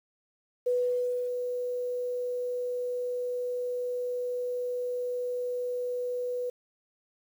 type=tone with ADSR envelope; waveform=sine; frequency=493.9 Hz; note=B4; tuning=in tune; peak=-23 dBFS; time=0.66-6.5 s; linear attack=10 ms; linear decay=620 ms; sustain=-6 dB; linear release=6 ms; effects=9-bit

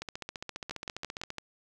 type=two click trains; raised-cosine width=0.2 ms; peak=-19 / -20 dBFS; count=5 / 20; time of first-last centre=0.71-1.383 / 0.02-1.304 s; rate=5.94 / 14.8 Hz; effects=none

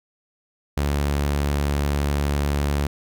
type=tone; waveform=sawtooth; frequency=71.8 Hz; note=D2; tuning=39 cents flat; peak=-16 dBFS; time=0.77-2.87 s; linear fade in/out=5 ms; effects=none

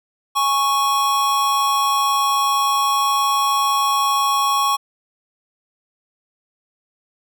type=tone pair together; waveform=square; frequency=830.6 / 1108.7 Hz; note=G#5 / C#6; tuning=0 / 0 cents; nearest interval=perfect fourth; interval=500 cents; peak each=-24 / -17 dBFS; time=0.35-4.77 s; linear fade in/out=20 ms; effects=none

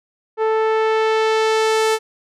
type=tone with low-pass filter sweep; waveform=sawtooth; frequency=440 Hz; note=A4; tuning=in tune; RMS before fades=-17 dBFS; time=0.37-1.99 s; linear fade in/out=50 ms; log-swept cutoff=1200 to 11000 Hz; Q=0.72; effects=none

